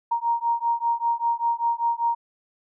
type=beating tone pair; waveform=sine; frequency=932.3 / 937.4 Hz; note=A#5 / A#5; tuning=0 / +9 cents; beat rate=5.1 Hz; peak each=-24 dBFS; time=0.11-2.15 s; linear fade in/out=10 ms; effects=none